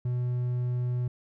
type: tone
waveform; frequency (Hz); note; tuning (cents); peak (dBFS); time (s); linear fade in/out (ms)
triangle; 123.47; B2; 0; -24; 0.05-1.08; 5
effects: none